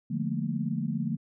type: chord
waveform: sine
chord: Bb major seventh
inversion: first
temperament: equal with one note detuned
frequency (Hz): 146.83 / 174.61 / 215.6 / 233.1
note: D3 / F3 / A3 / Bb3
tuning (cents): 0 / 0 / -35 / 0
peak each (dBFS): -33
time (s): 0.1-1.17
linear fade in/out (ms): 10
effects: none